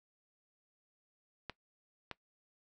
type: clicks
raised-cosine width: 0.3 ms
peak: -24 dBFS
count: 2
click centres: 1.497 / 2.113 s
effects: noise-tail reverb RT60 0.1 s tail -20 dB re dry